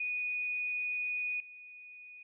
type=tone with level steps; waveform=sine; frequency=2473 Hz; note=D#7; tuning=11 cents flat; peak=-32 / -48 dBFS; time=0-2.23 s; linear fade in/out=5 ms; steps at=1.4 s; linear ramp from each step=2 ms; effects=none